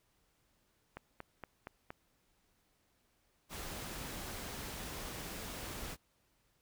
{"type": "click train", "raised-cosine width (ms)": 0.5, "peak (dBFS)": -29, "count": 5, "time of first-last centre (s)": [0.97, 1.905], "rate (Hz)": 4.28}
{"type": "noise", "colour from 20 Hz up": "pink", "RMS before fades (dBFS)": -44, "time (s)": [3.49, 5.97], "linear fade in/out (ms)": 50}
{"effects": ["pink hiss -75 dBFS RMS until 6.61 s"]}